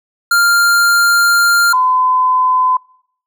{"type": "tone pair in turn", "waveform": ["square", "sine"], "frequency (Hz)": [1396.9, 1016.4], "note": ["F6", "B5"], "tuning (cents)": [0, 49], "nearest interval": "tritone", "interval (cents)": 551, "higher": "first", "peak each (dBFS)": -9, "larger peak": "neither", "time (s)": [[0.31, 1.73], [1.73, 2.77]], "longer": "first", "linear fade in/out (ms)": 5, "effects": ["noise-tail reverb RT60 0.7 s tail -26 dB re dry"]}